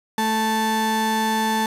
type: tone pair together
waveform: 35% pulse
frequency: 219.9 / 879.6 Hz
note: A3 / A5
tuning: -1 / -1 cents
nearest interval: 2 octaves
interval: 2400 cents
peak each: -21 dBFS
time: 0.18-1.66 s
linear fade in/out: 2 ms
effects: resampled to 32000 Hz + 7-bit